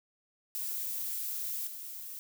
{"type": "noise with level steps", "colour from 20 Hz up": "violet", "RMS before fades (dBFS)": [-36, -43], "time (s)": [0.55, 2.19], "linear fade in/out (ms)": 0, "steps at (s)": 1.67, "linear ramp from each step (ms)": 2, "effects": []}